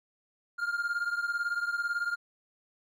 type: beating tone pair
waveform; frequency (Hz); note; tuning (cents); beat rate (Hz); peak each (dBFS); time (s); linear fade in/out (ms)
triangle; 1400 / 1418; F6 / F6; +4 / +26; 18; -29 / -32; 0.58-2.16; 20
effects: none